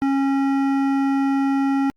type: tone with hard clipping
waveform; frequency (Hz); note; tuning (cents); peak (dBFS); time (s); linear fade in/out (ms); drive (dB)
sine; 273.7; C#4; -22; -19; 0.02-1.9; 0; 13
effects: Opus 48 kbps